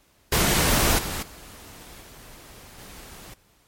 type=noise with level steps; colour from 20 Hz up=pink; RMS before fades=-20 / -30 / -44 / -46 / -43 dBFS; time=0.32-3.34 s; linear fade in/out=5 ms; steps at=0.98 / 1.22 / 2.01 / 2.78 s; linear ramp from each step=10 ms; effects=pink hiss -61 dBFS RMS until 3.67 s + MP3 64 kbps